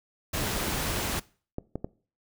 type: noise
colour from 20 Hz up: pink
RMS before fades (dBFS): -30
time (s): 0.33-1.2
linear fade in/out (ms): 10
type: clicks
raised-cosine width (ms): 2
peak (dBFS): -18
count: 3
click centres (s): 1.584 / 1.756 / 1.845
effects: noise-tail reverb RT60 0.4 s tail -21 dB re dry